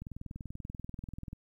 click train, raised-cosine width 5 ms, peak -29 dBFS, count 28, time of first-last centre 0.02-1.331 s, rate 20.6 Hz, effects 11-bit

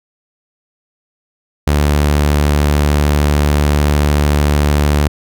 sawtooth tone, 73.42 Hz, D2, in tune, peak -6 dBFS, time 1.67-5.08 s, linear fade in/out 5 ms, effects none

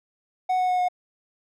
triangle tone with pitch steps, 740 / 734.5 / 729 / 723.5 Hz, F#5 / F#5 / F#5 / F#5, 0 / -13 / -26 / -39 cents, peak -18 dBFS, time 0.49-0.886 s, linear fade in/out 10 ms, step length 99 ms, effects none

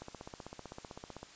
click train, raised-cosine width 1 ms, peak -30 dBFS, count 20, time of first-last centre 0.02-1.23 s, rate 15.7 Hz, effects white hiss -55 dBFS RMS until 1.35 s + resampled to 16000 Hz

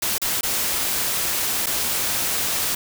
white noise with dropouts, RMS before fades -23 dBFS, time 0.02-2.75 s, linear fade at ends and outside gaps 5 ms, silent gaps 0.182-0.216 / 0.41-0.431 / 1.661-1.667 s, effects none

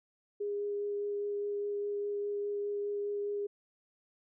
sine tone with vibrato, 408.9 Hz, G#4, 27 cents flat, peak -32 dBFS, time 0.4-3.47 s, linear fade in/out 10 ms, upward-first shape sine, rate 4.9 Hz, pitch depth 8 cents each way, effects none

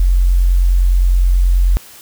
sine tone, 44.77 Hz, F1, 44 cents sharp, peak -8 dBFS, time 0-1.77 s, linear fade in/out 0 ms, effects white hiss -39 dBFS RMS until 2.01 s

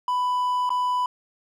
triangle tone with dropouts, 994 Hz, B5, 11 cents sharp, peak -19 dBFS, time 0.08-1.06 s, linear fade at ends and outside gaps 2 ms, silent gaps 0.693-0.703 s, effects none

